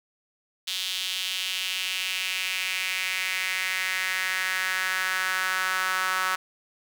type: tone with high-pass filter sweep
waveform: sawtooth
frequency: 186.6 Hz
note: F#3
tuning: 15 cents sharp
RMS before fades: -28 dBFS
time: 0.67-6.36 s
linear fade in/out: 10 ms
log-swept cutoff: 3400 to 1300 Hz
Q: 3.1
effects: none